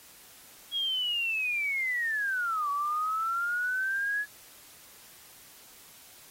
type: linear two-way sweep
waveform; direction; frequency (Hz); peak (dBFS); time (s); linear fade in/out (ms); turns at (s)
sine; down then up; 3322 to 1131 to 1697; -27; 0.71-4.26; 50; 2.7
effects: white hiss -53 dBFS RMS until 6.3 s + AAC 48 kbps

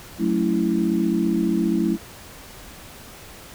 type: chord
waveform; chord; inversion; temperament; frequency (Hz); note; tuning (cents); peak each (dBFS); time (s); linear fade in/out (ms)
sine; F# minor seventh; none; equal with one note detuned; 185 / 220 / 280.9 / 329.6; F#3 / A3 / C#4 / E4; 0 / 0 / +23 / 0; -24 / -23 / -27 / -22; 0.18-1.98; 50
effects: pink hiss -42 dBFS RMS until 3.54 s

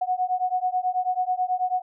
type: beating tone pair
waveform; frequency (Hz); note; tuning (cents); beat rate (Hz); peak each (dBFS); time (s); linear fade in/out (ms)
sine; 730 / 739.2; F#5 / F#5; -24 / -2; 9.2; -25; 0.01-1.82; 10
effects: none

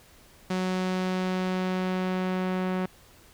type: tone with low-pass filter sweep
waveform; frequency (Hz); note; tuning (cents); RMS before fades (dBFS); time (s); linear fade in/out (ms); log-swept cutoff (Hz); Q
sawtooth; 185; F#3; 0; -28; 0.5-2.86; 5; 6300 to 2300; 0.73
effects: pink hiss -55 dBFS RMS until 3.33 s

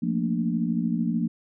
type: chord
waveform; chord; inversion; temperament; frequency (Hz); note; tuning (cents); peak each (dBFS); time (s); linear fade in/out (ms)
sine; Bb major seventh; second; equal with one note detuned; 174.61 / 220 / 233.1 / 292.8; F3 / A3 / Bb3 / D4; 0 / 0 / 0 / -5; -27 / -30 / -26 / -32; 0.02-1.28; 10
effects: none

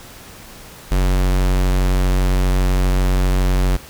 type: tone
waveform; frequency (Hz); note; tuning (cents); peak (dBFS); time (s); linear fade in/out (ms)
square; 46.25; F#1; 0; -14; 0.91-3.77; 10
effects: pink hiss -39 dBFS RMS until 3.89 s

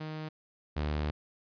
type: tone pair in turn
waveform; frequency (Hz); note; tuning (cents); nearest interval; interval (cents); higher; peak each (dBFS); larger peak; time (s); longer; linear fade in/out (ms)
sawtooth; 155.56 / 75.09; D#3 / D2; 0 / +39; octave + minor second; 1261; first; -33 / -26; second; 0-0.29 / 0.76-1.11; second; 10
effects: resampled to 11025 Hz

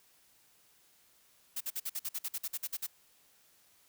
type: noise bursts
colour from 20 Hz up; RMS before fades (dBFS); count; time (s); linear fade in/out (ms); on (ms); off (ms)
blue; -36; 14; 1.56-2.868; 10; 47; 50
effects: white hiss -66 dBFS RMS until 3.88 s

